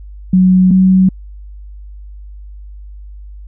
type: tone pair in turn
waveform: sine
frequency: 185 / 187.47 Hz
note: F#3 / F#3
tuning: 0 / +23 cents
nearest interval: unison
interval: 23 cents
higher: second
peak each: -5 dBFS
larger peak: neither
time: 0.33-0.71 / 0.71-1.09 s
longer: neither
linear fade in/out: 5 ms
effects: added 50 Hz sine -29 dBFS peak until 3.47 s